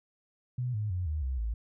sine tone with pitch steps, 124.5 / 105.91 / 90.09 / 76.64 / 65.19 / 55.46 Hz, B2 / G#2 / F#2 / D#2 / C2 / A1, +14 / +34 / -46 / -26 / -6 / +14 cents, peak -29 dBFS, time 0.58-1.54 s, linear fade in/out 5 ms, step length 160 ms, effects none

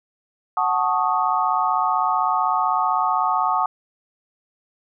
sine chord, D# half-diminished seventh, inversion first, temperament equal, 740 / 880 / 1108.7 / 1244.5 Hz, F#5 / A5 / C#6 / D#6, 0 / 0 / 0 / 0 cents, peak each -23 dBFS, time 0.57-3.66 s, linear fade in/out 2 ms, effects none

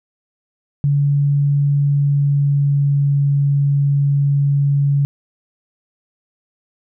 sine tone with pitch glide, 142.6 to 141.37 Hz, C#3 to C#3, +49 to +34 cents, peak -12 dBFS, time 0.84-5.05 s, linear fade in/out 0 ms, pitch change -15 cents, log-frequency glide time 1.79-3.21 s, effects none

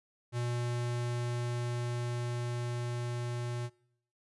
square tone with level ramp, 120.6 Hz, B2, 41 cents flat, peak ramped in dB -32 to -35 dBFS, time 0.32-3.7 s, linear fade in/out 50 ms, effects noise-tail reverb RT60 0.7 s tail -23 dB re dry + resampled to 24000 Hz

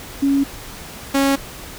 sine / sawtooth tone pair in turn, 277.4 / 275 Hz, C#4 / C#4, +1 / -14 cents, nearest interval unison, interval 15 cents, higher first, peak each -13 / -10 dBFS, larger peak second, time 0.22-0.44 / 1.14-1.36 s, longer neither, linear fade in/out 10 ms, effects pink hiss -35 dBFS RMS until 1.78 s

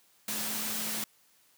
sine tone in noise, 215.9 Hz, A3, 33 cents flat, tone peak -43 dBFS, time 0.28-1.04 s, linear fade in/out 2 ms, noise white, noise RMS -34 dBFS, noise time 0.28-1.04 s, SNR -12 dB, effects white hiss -65 dBFS RMS until 1.57 s + high-pass 100 Hz 12 dB/octave

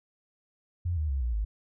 sine tone with pitch steps, 87.31 / 76.89 / 67.72 / 59.63 / 52.52 Hz, F2 / D#2 / C#2 / A#1 / G#1, 0 / -20 / -40 / +40 / +20 cents, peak -26 dBFS, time 0.85-1.45 s, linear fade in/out 10 ms, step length 120 ms, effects none

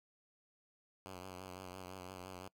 5% pulse tone with vibrato, 92.5 Hz, F#2, in tune, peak -36 dBFS, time 1.06-2.48 s, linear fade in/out 0 ms, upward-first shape sine, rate 5.9 Hz, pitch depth 51 cents each way, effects noise-tail reverb RT60 0.1 s tail -24 dB re dry

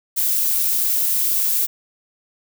violet noise, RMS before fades -19 dBFS, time 0.16-1.67 s, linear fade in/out 20 ms, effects none

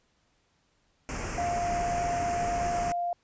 pink band-stop noise, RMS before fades -34 dBFS, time 1.09-2.92 s, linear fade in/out 0 ms, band 2700 to 5400 Hz, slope 48 dB/octave
sine tone, 698.5 Hz, F5, in tune, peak -27 dBFS, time 1.38-3.13 s, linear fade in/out 2 ms
effects pink hiss -70 dBFS RMS until 3.23 s + resampled to 16000 Hz

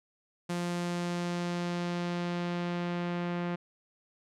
sawtooth tone with low-pass filter sweep, 174.61 Hz, F3, in tune, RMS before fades -33 dBFS, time 0.49-3.56 s, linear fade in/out 10 ms, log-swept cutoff 9400 to 2400 Hz, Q 0.9, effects none

